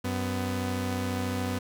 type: tone pair together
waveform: sawtooth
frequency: 94.13 / 249.7 Hz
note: F#2 / B3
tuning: +30 / +19 cents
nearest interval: octave + perfect fourth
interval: 1689 cents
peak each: -27 dBFS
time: 0.04-1.59 s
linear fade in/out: 10 ms
effects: none